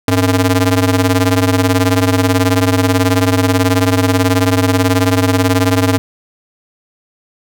sawtooth ring-modulated tone, 185 Hz, F#3, in tune, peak -3 dBFS, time 0.08-5.98 s, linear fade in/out 0 ms, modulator 83.3 Hz, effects none

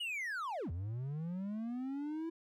triangle linear two-way sweep, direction down then up, 2960 to 79.8 to 333.8 Hz, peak -35 dBFS, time 0-2.3 s, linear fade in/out 10 ms, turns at 0.71 s, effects none

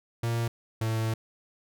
45% pulse tone pair in turn, 116.54 / 111.78 Hz, A#2 / A2, 0 / +28 cents, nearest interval minor second, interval 72 cents, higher first, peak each -26 dBFS, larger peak neither, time 0.23-0.48 / 0.81-1.14 s, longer second, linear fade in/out 5 ms, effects none

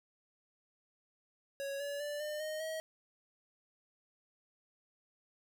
square tone with pitch steps, 554.4 / 570 / 586 / 602.5 / 619.4 / 636.8 Hz, C#5 / C#5 / D5 / D5 / D#5 / D#5, 0 / +48 / -4 / +44 / -8 / +40 cents, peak -38 dBFS, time 1.6-2.8 s, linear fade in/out 0 ms, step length 200 ms, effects none

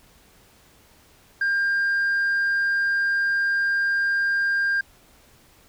sine tone, 1600 Hz, G6, 35 cents sharp, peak -17 dBFS, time 1.41-4.81 s, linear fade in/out 5 ms, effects tanh soft clip ceiling -18 dBFS + pink hiss -55 dBFS RMS until 5.68 s

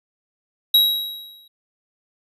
square tone with exponential decay, 3849 Hz, B7, 45 cents flat, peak -10 dBFS, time 0.74-1.48 s, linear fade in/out 5 ms, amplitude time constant 160 ms, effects resampled to 32000 Hz

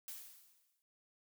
blue noise with exponential decay, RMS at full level -45 dBFS, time 0.08-0.82 s, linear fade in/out 0 ms, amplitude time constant 160 ms, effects none

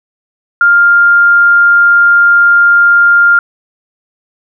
sine tone, 1401 Hz, F6, 5 cents sharp, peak -3 dBFS, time 0.61-3.39 s, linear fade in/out 2 ms, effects none

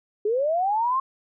sine linear sweep, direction up, 402.8 to 1083 Hz, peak -20 dBFS, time 0.25-1 s, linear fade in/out 5 ms, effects none

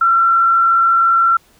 sine tone with frequency modulation, 1357 Hz, E6, 50 cents sharp, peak -9 dBFS, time 0.01-1.37 s, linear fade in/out 5 ms, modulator 51.3 Hz, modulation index 0.38, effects pink hiss -52 dBFS RMS until 1.59 s

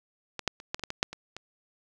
clicks, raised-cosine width 0.2 ms, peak -17 / -8 / -27 / -12 / -24 / -15 / -16 / -6 / -23 / -22 dBFS, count 10, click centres 0.393 / 0.477 / 0.601 / 0.745 / 0.795 / 0.837 / 0.904 / 1.029 / 1.13 / 1.366 s, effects none

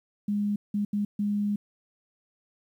sine tone bursts at uneven times, 205.7 Hz, G#3, 16 cents flat, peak -24 dBFS, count 4, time 0.28-0.56 / 0.74-0.85 / 0.93-1.05 / 1.19-1.56 s, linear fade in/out 5 ms, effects 10-bit

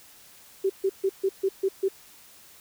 sine tone bursts, 386.6 Hz, G4, 24 cents flat, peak -20 dBFS, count 7, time 0.64-1.886 s, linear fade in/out 10 ms, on 58 ms, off 140 ms, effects white hiss -52 dBFS RMS until 2.6 s

